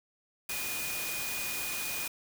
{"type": "tone in noise", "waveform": "sine", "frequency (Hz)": 2460, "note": "D#7", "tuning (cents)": -20, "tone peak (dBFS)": -38, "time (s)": [0.49, 2.08], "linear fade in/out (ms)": 5, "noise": "white", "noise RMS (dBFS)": -36, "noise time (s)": [0.49, 2.08], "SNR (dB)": -5, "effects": []}